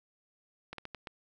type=slowing click train; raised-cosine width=0.3 ms; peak=-25 dBFS; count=5; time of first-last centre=0.73-1.072 s; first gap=53 ms; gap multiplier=1.33; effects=none